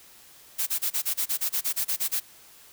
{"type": "noise bursts", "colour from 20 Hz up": "blue", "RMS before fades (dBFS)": -26, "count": 14, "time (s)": [0.58, 2.203], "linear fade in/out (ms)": 20, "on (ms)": 89, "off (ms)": 29, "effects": ["white hiss -52 dBFS RMS until 2.72 s"]}